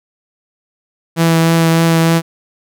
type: tone with vibrato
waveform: sawtooth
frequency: 164.81 Hz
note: E3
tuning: in tune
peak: -5 dBFS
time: 1.16-2.22 s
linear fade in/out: 50 ms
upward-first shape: triangle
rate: 3.3 Hz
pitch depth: 14 cents each way
effects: none